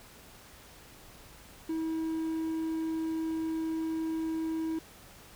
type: tone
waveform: triangle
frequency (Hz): 321.8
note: E4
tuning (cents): -42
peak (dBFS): -28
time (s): 1.69-4.79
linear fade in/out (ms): 5
effects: pink hiss -53 dBFS RMS until 5.35 s